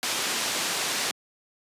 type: low-pass noise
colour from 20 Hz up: white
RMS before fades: -28 dBFS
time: 0.03-1.11 s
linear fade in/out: 0 ms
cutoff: 6600 Hz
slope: 12 dB/octave
effects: high-pass 200 Hz 12 dB/octave + resampled to 32000 Hz